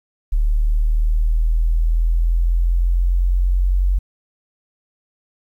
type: linear sweep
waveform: sine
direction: up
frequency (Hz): 37.16 to 46.25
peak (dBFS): -13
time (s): 0.32-3.99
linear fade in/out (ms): 10
effects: 9-bit